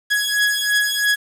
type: beating tone pair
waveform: sawtooth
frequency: 1670 / 1673 Hz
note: G#6 / G#6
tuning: +9 / +12 cents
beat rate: 3 Hz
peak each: -16 / -16 dBFS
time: 0.1-1.16 s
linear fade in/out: 20 ms
effects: resampled to 32000 Hz + 7-bit